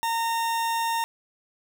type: tone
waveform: 40% pulse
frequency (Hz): 918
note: A#5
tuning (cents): -27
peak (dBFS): -23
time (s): 0.03-1.04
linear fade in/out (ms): 0
effects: 10-bit